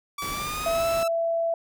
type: tone with pitch glide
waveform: sawtooth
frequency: 1150 to 1321 Hz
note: D6 to E6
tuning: -37 to +3 cents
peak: -26 dBFS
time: 0.18-1.08 s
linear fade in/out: 5 ms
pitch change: +240 cents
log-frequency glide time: 0.3-0.86 s
type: noise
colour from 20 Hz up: pink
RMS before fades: -36 dBFS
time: 0.22-1.03 s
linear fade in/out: 0 ms
type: tone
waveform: sine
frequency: 667 Hz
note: E5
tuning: 20 cents sharp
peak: -22 dBFS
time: 0.66-1.54 s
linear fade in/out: 2 ms
effects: none